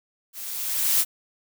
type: noise with level ramp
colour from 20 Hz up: blue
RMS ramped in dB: -37 to -18 dBFS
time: 0.33-1.05 s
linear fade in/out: 50 ms
effects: none